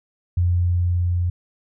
sine tone with level ramp, 88.1 Hz, F2, 16 cents sharp, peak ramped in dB -15 to -18 dBFS, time 0.37-1.3 s, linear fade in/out 5 ms, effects none

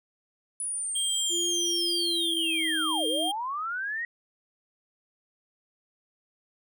sine linear two-way sweep, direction down then up, 9956 to 432 to 1916 Hz, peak -29 dBFS, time 0.6-4.05 s, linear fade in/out 2 ms, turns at 3.07 s
square tone, 3200 Hz, G7, 35 cents sharp, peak -28 dBFS, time 0.95-3.32 s, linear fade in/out 10 ms
sine tone with pitch glide, 344.6 to 316 Hz, F4 to D#4, -23 to +27 cents, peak -32 dBFS, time 1.29-3.32 s, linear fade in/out 50 ms, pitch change -150 cents, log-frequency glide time 1.99-2.8 s
effects none

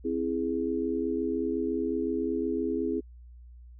sine chord, C augmented, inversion none, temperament equal, 261.6 / 329.6 / 415.3 Hz, C4 / E4 / G#4, 0 / 0 / 0 cents, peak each -31 dBFS, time 0.04-3.01 s, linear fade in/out 20 ms, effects added 60 Hz sine -46 dBFS peak until 3.79 s

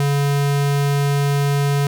square tone, 141.9 Hz, C#3, 41 cents sharp, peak -16 dBFS, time 0-1.87 s, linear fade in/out 2 ms, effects none

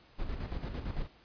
brown noise with tremolo, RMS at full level -35 dBFS, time 0.18-1.08 s, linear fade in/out 20 ms, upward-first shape square, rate 8.9 Hz, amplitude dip 50%, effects pink hiss -61 dBFS RMS until 1.24 s + resampled to 11025 Hz

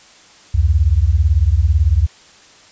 sine beating tone pair, 67.8 / 85.8 Hz, C#2 / F2, -38 / -30 cents, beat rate 18 Hz, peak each -13 dBFS, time 0.54-2.07 s, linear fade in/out 10 ms, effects white hiss -45 dBFS RMS until 2.71 s + resampled to 16000 Hz

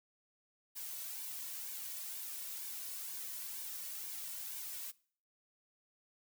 blue noise with flanger, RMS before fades -44 dBFS, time 0.75-4.92 s, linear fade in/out 20 ms, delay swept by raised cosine 1.5 to 2.5 ms, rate 2.1 Hz, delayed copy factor -0.6, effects noise-tail reverb RT60 0.5 s tail -22 dB re dry

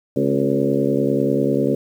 harmonic tone with a mistuned harmonic, 70.1 Hz, C#2, 20 cents sharp, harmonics 2 / 3 / 4 / 5 / 6 / 7 / 8, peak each -25 / -24 / -21 / -24 / -23 / -24 / -26 dBFS, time 0.16-1.75 s, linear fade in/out 5 ms, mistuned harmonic 4, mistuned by -54 cents, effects 8-bit

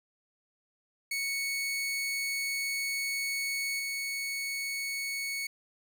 sawtooth tone with level steps, 2217 Hz, C#7, in tune, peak -27 / -29 dBFS, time 1.11-5.47 s, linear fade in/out 5 ms, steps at 3.79 s, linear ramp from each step 5 ms, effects none

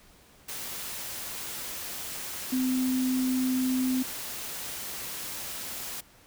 sine tone in noise, 257 Hz, C4, 31 cents flat, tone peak -24 dBFS, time 2.52-4.03 s, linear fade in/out 10 ms, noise white, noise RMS -37 dBFS, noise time 0.48-6.01 s, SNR +10 dB, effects pink hiss -57 dBFS RMS until 6.26 s

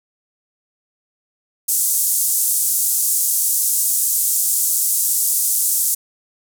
pink band-pass noise, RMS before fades -18 dBFS, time 1.68-5.95 s, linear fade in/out 10 ms, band 7600 to 15000 Hz, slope 24 dB/octave, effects none

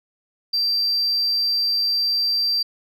sine tone, 4699 Hz, D8, in tune, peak -16 dBFS, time 0.53-2.63 s, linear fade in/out 10 ms, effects tanh soft clip ceiling -16 dBFS

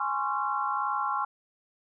sine chord, Db major seventh, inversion second, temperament equal with one note detuned, 830.6 / 1046.5 / 1108.7 / 1365.8 Hz, Ab5 / C6 / Db6 / F6, 0 / 0 / 0 / -39 cents, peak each -32 dBFS, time 0-1.25 s, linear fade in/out 5 ms, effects none

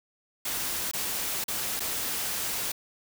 white noise with dropouts, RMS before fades -31 dBFS, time 0.45-2.72 s, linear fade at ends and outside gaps 5 ms, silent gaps 0.914-0.934 / 1.441-1.481 / 1.796-1.803 s, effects none

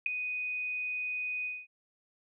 sine tone with ADSR envelope, 2490 Hz, D#7, 1 cent sharp, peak -20 dBFS, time 0.06-1.67 s, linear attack 4 ms, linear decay 3 ms, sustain -12 dB, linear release 220 ms, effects none

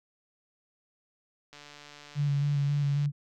click train, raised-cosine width 0.2 ms, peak -31 dBFS, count 224, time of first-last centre 1.53-3.057 s, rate 146 Hz
sine tone with vibrato, 142.8 Hz, D3, 48 cents flat, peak -24 dBFS, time 2.15-3.12 s, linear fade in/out 50 ms, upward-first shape square, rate 3.7 Hz, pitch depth 21 cents each way
effects none

